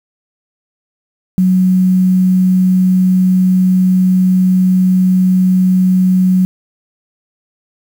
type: tone with quantisation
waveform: sine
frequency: 185 Hz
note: F#3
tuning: in tune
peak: -7 dBFS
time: 1.38-6.45 s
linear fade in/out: 0 ms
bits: 6
effects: none